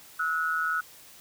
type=tone pair together; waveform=sine; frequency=1300 / 1461.9 Hz; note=E6 / F#6; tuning=-24 / -21 cents; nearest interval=major second; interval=203 cents; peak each=-29 / -27 dBFS; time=0.19-0.81 s; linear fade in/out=10 ms; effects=white hiss -51 dBFS RMS until 1.2 s